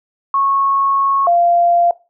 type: tone pair in turn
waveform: sine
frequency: 1099 / 692.3 Hz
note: C#6 / F5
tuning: -15 / -15 cents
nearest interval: minor sixth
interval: 800 cents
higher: first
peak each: -12 / -9 dBFS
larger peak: second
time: 0.34-1.27 / 1.27-1.91 s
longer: first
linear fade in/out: 2 ms
effects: noise-tail reverb RT60 0.3 s tail -21 dB re dry